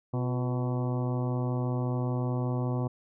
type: harmonic tone with a mistuned harmonic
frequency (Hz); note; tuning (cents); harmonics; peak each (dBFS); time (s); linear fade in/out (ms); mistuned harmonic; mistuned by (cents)
125.2; B2; +24; 1 / 2 / 3 / 4 / 5 / 6 / 7 / 8 / 9; -28 / -34 / -38 / -40 / -42 / -44 / -45 / -46 / -47; 0.13-2.88; 10; 3; -65
effects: none